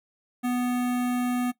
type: tone with notch filter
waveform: square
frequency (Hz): 246.9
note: B3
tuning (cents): 0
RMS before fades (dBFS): -26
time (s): 0.43-1.52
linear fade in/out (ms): 20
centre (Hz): 5000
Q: 1.1
effects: noise-tail reverb RT60 0.1 s tail -17 dB re dry